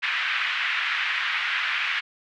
pink band-pass noise, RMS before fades -26 dBFS, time 0.02-2.01 s, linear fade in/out 20 ms, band 1500 to 2900 Hz, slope 24 dB/octave, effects none

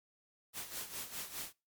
white noise with tremolo, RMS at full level -41 dBFS, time 0.53-1.53 s, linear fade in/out 50 ms, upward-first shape sine, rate 4.9 Hz, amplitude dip 70%, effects noise-tail reverb RT60 0.3 s tail -25 dB re dry + MP3 96 kbps

